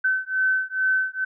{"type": "beating tone pair", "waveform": "sine", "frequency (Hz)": [1526, 1528.3], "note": ["G6", "G6"], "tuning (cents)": [-47, -44], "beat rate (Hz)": 2.3, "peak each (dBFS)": -23, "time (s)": [0.04, 1.25], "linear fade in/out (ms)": 10, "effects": []}